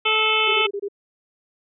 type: harmonic tone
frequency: 435.8 Hz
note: A4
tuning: 17 cents flat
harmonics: 1 / 2 / 3 / 5 / 6 / 7 / 8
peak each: -26 / -28 / -24 / -25 / -22 / -22 / -29 dBFS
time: 0.05-0.67 s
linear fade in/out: 10 ms
type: tone bursts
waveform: sine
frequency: 402.8 Hz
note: G4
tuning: 47 cents sharp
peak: -24 dBFS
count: 5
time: 0.47-0.885 s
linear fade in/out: 10 ms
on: 63 ms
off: 25 ms
effects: none